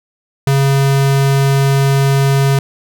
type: tone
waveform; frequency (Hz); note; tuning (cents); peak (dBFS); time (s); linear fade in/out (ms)
square; 137.5; C#3; -14; -10; 0.47-2.59; 2
effects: none